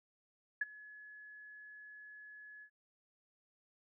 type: tone with ADSR envelope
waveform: sine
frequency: 1699 Hz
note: G#6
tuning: 39 cents sharp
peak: -29 dBFS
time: 0.61-2.7 s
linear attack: 6 ms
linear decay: 25 ms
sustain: -22 dB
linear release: 76 ms
effects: none